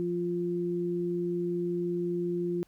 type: tone pair together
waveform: sine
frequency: 174.6 / 349.2 Hz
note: F3 / F4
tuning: 0 / 0 cents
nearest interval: octave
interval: 1200 cents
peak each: -33 / -29 dBFS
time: 0-2.63 s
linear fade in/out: 0 ms
effects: pink hiss -67 dBFS RMS until 2.67 s